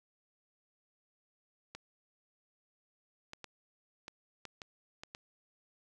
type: clicks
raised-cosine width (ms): 0.2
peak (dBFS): -27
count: 8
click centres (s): 1.75 / 3.334 / 3.443 / 4.081 / 4.453 / 4.618 / 5.035 / 5.149
effects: none